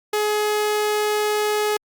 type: tone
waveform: sawtooth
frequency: 421.7 Hz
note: G#4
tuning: 26 cents sharp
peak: -15 dBFS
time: 0.13-1.77 s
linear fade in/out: 5 ms
effects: Opus 48 kbps